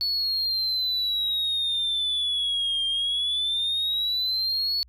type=exponential two-way sweep; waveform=sine; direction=down then up; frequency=4433 to 3191 to 4433 Hz; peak=-21 dBFS; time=0.01-4.83 s; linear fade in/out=0 ms; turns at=2.86 s; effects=tanh soft clip ceiling -21 dBFS + added 60 Hz sine -51 dBFS peak until 4.88 s